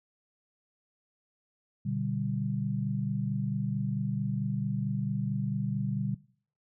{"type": "chord", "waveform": "sine", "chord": "G major", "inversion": "first", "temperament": "just", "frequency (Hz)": [122.5, 147, 196], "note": ["B2", "D3", "G3"], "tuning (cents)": [-14, 2, 0], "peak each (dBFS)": -33, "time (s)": [1.85, 6.15], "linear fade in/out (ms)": 10, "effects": ["noise-tail reverb RT60 0.5 s tail -20 dB re dry"]}